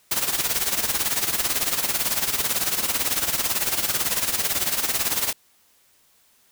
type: noise with tremolo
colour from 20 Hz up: white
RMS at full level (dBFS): -21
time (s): 0.11-5.33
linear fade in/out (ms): 5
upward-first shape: sine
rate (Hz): 18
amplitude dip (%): 70
effects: white hiss -60 dBFS RMS until 6.51 s